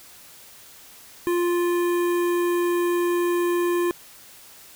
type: tone with notch filter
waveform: square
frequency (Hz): 349.2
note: F4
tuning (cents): 0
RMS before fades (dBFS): -22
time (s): 1.27-3.91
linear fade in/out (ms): 0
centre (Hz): 4800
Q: 0.61
effects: white hiss -47 dBFS RMS until 4.75 s